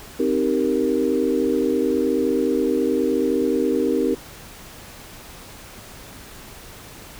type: chord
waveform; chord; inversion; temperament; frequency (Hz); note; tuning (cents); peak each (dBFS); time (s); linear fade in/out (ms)
sine; C minor seventh; none; equal; 261.6 / 311.1 / 392 / 466.2; C4 / Eb4 / G4 / Bb4; 0 / 0 / 0 / 0; -23; 0.19-4.15; 10
effects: pink hiss -41 dBFS RMS until 7.19 s